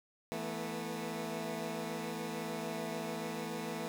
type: chord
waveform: 15% pulse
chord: E suspended fourth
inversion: none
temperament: equal with one note detuned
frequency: 164.81 / 220 / 243.8 Hz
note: E3 / A3 / B3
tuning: 0 / 0 / -22 cents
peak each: -36 / -34 / -37 dBFS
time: 0.32-3.88 s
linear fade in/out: 0 ms
effects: none